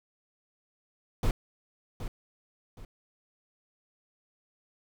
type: noise with echo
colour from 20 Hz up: brown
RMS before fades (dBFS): -25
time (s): 1.23-1.31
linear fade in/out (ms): 2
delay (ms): 770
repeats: 2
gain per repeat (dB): -10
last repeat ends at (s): 2.85
effects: none